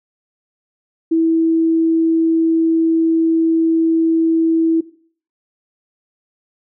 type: tone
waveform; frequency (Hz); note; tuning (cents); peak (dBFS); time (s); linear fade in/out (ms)
sine; 326.5; E4; -17; -11; 1.11-4.81; 10
effects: noise-tail reverb RT60 0.5 s tail -18 dB re dry